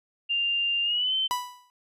sine tone with pitch glide, 2794 to 3082 Hz, F7 to G7, 0 to -30 cents, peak -23 dBFS, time 0.29-1.28 s, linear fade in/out 20 ms, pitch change +170 cents, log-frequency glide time 0.83-1.14 s
45% pulse tone with exponential decay, 987.8 Hz, B5, in tune, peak -22 dBFS, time 1.31-1.7 s, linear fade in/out 0 ms, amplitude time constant 83 ms
effects resampled to 32000 Hz

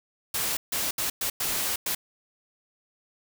white noise bursts at uneven times, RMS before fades -28 dBFS, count 6, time 0.34-0.57 / 0.72-0.91 / 0.98-1.1 / 1.21-1.3 / 1.4-1.76 / 1.86-1.95 s, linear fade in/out 5 ms, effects none

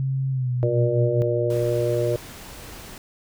sine tone with pitch glide, 133.8 to 124.12 Hz, C3 to B2, +39 to +9 cents, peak -21 dBFS, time 0-1.22 s, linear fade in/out 0 ms, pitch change -130 cents, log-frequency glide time 0.3-0.51 s
harmonic tone, 119.2 Hz, A#2, 39 cents sharp, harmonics 1 / 3 / 4 / 5, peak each -25 / -25 / -25 / -25 dBFS, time 0.63-2.16 s, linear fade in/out 0 ms
pink noise, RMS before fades -40 dBFS, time 1.5-2.98 s, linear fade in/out 2 ms
effects none

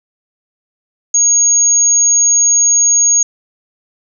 sine tone, 6600 Hz, G#8, 12 cents flat, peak -7 dBFS, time 1.14-3.23 s, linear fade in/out 5 ms, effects none

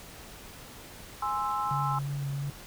sine chord, Ab augmented, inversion none, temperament equal, 830.6 / 1046.5 / 1318.5 Hz, Ab5 / C6 / E6, 0 / 0 / 0 cents, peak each -32 dBFS, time 1.22-1.99 s, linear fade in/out 5 ms
sine tone with vibrato, 140.4 Hz, C#3, 22 cents sharp, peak -30 dBFS, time 1.71-2.5 s, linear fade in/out 2 ms, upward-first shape sine, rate 3 Hz, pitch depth 17 cents each way
effects pink hiss -47 dBFS RMS until 2.66 s

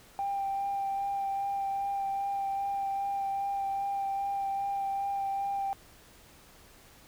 sine tone with vibrato, 791 Hz, G5, 15 cents sharp, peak -28 dBFS, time 0.19-5.73 s, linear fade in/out 0 ms, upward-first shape sine, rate 2.5 Hz, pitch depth 13 cents each way, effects tanh soft clip ceiling -25 dBFS + pink hiss -56 dBFS RMS until 7.07 s

